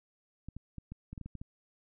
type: clicks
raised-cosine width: 5 ms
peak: -30 dBFS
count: 10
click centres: 0.486 / 0.566 / 0.783 / 0.92 / 1.13 / 1.178 / 1.213 / 1.26 / 1.353 / 1.415 s
effects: none